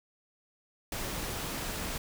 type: noise with ADSR envelope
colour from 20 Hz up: pink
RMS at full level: -32 dBFS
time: 0.92-1.98 s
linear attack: 4 ms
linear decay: 7 ms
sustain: -4 dB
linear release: 4 ms
effects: none